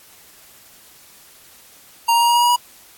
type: tone with pitch steps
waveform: square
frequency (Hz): 932.3 / 938.2 / 944.2 / 950.2 / 956.3 / 962.4 / 968.5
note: A#5 / A#5 / A#5 / A#5 / A#5 / B5 / B5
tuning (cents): 0 / +11 / +22 / +33 / +44 / -45 / -34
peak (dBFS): -13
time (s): 2.08-2.563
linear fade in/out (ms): 10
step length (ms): 69
effects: white hiss -47 dBFS RMS until 2.97 s + AAC 64 kbps